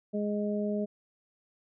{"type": "harmonic tone", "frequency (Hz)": 207.7, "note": "G#3", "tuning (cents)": 0, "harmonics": [1, 2, 3], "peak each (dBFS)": [-30, -34, -35], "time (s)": [0.13, 0.86], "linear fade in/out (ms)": 20, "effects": []}